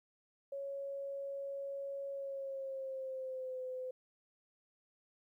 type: tone with pitch glide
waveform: sine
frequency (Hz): 554.4 to 511.3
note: C#5 to C5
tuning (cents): 0 to -40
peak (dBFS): -39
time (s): 0.52-3.91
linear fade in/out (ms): 5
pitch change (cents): -140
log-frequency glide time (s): 2.11-3.61
effects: 13-bit